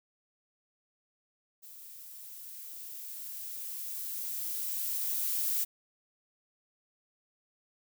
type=noise with level ramp; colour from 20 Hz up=violet; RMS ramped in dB=-50 to -30 dBFS; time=1.62-5.65 s; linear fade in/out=20 ms; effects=none